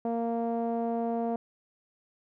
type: tone with low-pass filter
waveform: sawtooth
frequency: 231.8 Hz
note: A#3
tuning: 10 cents flat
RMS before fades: -30 dBFS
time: 0.05-1.36 s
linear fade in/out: 2 ms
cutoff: 670 Hz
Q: 2.9
effects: none